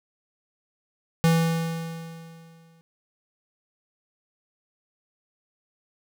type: tone with exponential decay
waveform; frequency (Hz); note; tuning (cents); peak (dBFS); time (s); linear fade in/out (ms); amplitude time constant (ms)
square; 164.81; E3; 0; -16; 1.24-2.81; 0; 340
effects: none